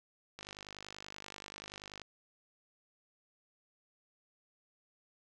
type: click train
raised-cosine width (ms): 0.2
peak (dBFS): -28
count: 83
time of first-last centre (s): 0.39-2.017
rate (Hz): 50.4
effects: none